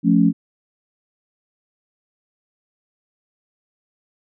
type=chord; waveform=sine; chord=F augmented; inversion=none; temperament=equal with one note detuned; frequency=174.61 / 218.2 / 277.2 Hz; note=F3 / A3 / C#4; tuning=0 / -14 / 0 cents; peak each=-16 dBFS; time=0.03-0.33 s; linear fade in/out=50 ms; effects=none